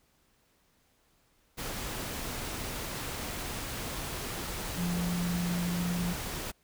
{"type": "tone in noise", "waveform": "sine", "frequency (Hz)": 174.9, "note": "F3", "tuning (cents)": 3, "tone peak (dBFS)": -29, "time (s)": [4.77, 6.14], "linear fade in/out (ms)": 20, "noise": "pink", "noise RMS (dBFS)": -37, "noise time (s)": [1.57, 6.52], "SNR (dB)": 5, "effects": ["pink hiss -69 dBFS RMS until 6.63 s"]}